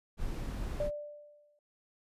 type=noise; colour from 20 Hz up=brown; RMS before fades=-36 dBFS; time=0.17-0.91 s; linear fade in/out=50 ms
type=tone with exponential decay; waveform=sine; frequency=590 Hz; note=D5; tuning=8 cents sharp; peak=-29 dBFS; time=0.8-1.59 s; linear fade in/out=2 ms; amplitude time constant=170 ms
effects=resampled to 32000 Hz